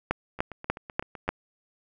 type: two click trains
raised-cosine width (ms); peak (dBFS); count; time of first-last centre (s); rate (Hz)
0.5; -9 / -24; 5 / 8; 0.11-1.29 / 0.39-1.279; 3.39 / 7.87
effects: none